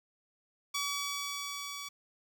10% pulse tone with level ramp, 1140 Hz, C#6, 48 cents sharp, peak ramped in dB -23 to -32 dBFS, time 0.74-1.89 s, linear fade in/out 10 ms, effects 10-bit

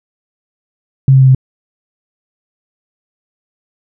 sine tone with pitch steps, 134.2 / 133.04 / 131.89 / 130.76 Hz, C3 / C3 / C3 / C3, +44 / +29 / +14 / -1 cents, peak -3 dBFS, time 1.08-1.348 s, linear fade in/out 2 ms, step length 67 ms, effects none

